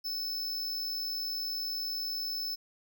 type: tone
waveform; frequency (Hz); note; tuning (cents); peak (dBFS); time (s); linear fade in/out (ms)
square; 5260; E8; -5; -33; 0.04-2.56; 20
effects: none